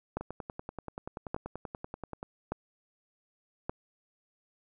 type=two click trains; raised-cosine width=1 ms; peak=-24 / -18 dBFS; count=22 / 4; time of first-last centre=0.21-2.229 / 0.17-3.695 s; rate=10.4 / 0.851 Hz; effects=none